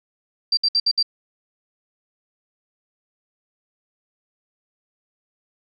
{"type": "tone bursts", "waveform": "sine", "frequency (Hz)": 4704, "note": "D8", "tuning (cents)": 2, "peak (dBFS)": -15, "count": 5, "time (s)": [0.52, 1.028], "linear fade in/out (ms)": 5, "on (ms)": 52, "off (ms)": 62, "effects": []}